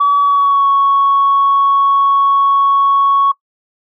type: tone with pitch glide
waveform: sine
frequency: 1140 to 1109.5 Hz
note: C#6 to C#6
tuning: +48 to +1 cents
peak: -7 dBFS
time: 0-3.32 s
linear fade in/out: 10 ms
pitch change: -47 cents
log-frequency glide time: 0.2-0.67 s
effects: noise-tail reverb RT60 0.1 s tail -22 dB re dry + tanh soft clip ceiling -4 dBFS